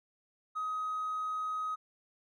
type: tone with hard clipping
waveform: sine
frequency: 1260 Hz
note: D#6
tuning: 21 cents sharp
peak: -33 dBFS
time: 0.55-1.76 s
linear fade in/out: 20 ms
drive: 1 dB
effects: none